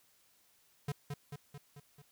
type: tone with echo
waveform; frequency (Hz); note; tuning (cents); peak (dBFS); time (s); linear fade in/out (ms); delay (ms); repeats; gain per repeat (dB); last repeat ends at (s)
square; 144; D3; -34; -34; 0.88-0.92; 5; 220; 5; -4; 2.02
effects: white hiss -69 dBFS RMS until 2.11 s